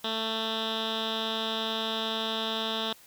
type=tone with low-pass filter; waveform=10% pulse; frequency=222.2 Hz; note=A3; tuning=17 cents sharp; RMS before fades=-31 dBFS; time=0.04-2.93 s; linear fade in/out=5 ms; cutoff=3700 Hz; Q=6.4; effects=white hiss -55 dBFS RMS until 3.06 s